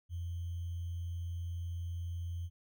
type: tone with sample-and-hold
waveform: sine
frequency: 86 Hz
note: F2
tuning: 26 cents flat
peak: -36 dBFS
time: 0.09-2.5 s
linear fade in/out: 50 ms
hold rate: 3150 Hz
effects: none